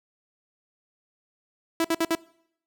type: tone bursts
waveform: sawtooth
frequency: 329.6 Hz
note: E4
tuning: in tune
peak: -17 dBFS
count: 4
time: 1.8-2.151 s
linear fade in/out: 2 ms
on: 45 ms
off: 57 ms
effects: noise-tail reverb RT60 0.7 s tail -23 dB re dry